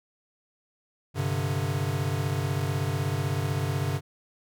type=chord; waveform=square; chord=G suspended fourth; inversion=none; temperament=equal; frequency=98 / 130.81 / 146.83 Hz; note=G2 / C3 / D3; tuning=0 / 0 / 0 cents; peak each=-31 dBFS; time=1.14-4.01 s; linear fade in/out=50 ms; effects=none